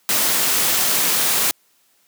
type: noise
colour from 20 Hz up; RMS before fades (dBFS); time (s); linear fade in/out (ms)
white; -18; 0.09-1.51; 0
effects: white hiss -60 dBFS RMS until 2.07 s + high-pass 150 Hz 12 dB/octave